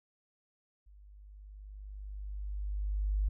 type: tone with level ramp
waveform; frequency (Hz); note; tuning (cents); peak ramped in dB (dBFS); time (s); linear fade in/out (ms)
sine; 50.3; G1; +45; -54 to -26; 0.86-3.29; 10
effects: none